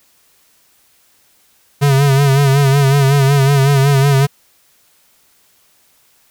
square tone with vibrato, 138.59 Hz, C#3, in tune, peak -9 dBFS, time 1.81-4.27 s, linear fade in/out 20 ms, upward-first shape sine, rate 5.4 Hz, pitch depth 61 cents each way, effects white hiss -54 dBFS RMS until 6.3 s

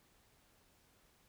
silence, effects pink hiss -70 dBFS RMS until 1.28 s

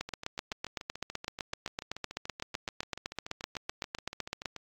two click trains, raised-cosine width 0.2 ms, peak -16 / -23 dBFS, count 36 / 32, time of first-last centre 0.01-4.457 / 0.09-4.563 s, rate 7.87 / 6.93 Hz, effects AAC 64 kbps

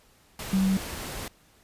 sine tone in noise, 191.2 Hz, G3, 43 cents flat, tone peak -20 dBFS, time 0.53-0.77 s, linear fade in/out 2 ms, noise pink, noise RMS -36 dBFS, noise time 0.39-1.28 s, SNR +13 dB, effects pink hiss -60 dBFS RMS until 1.63 s + resampled to 32000 Hz

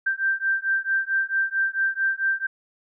sine beating tone pair, 1568 / 1572.5 Hz, G6 / G6, 0 / +5 cents, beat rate 4.5 Hz, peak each -24 dBFS, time 0.06-2.47 s, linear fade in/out 10 ms, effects none

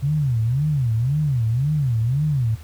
sine tone with vibrato, 130.81 Hz, C3, in tune, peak -17 dBFS, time 0.02-2.56 s, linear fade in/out 20 ms, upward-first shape sine, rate 1.9 Hz, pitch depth 280 cents each way, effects added 78 Hz sine -36 dBFS peak until 2.63 s + pink hiss -49 dBFS RMS until 2.63 s

